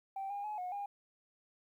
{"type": "tone with pitch steps", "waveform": "sine", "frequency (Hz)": [779, 809, 846, 726, 809], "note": ["G5", "G#5", "G#5", "F#5", "G#5"], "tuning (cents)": [-11, -46, 32, -33, -46], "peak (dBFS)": -36, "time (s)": [0.16, 0.86], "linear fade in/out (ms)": 5, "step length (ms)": 140, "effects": ["tanh soft clip ceiling -34 dBFS", "12-bit"]}